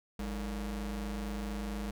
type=ring-modulated tone; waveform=45% pulse; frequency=128.7 Hz; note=C3; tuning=28 cents flat; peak=-32 dBFS; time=0.19-1.91 s; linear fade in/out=5 ms; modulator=76.5 Hz; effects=none